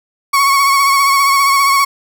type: tone with vibrato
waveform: 35% pulse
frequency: 1108.7 Hz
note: C#6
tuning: in tune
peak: -7 dBFS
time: 0.33-1.85 s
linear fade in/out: 10 ms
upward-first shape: sine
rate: 15 Hz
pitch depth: 35 cents each way
effects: none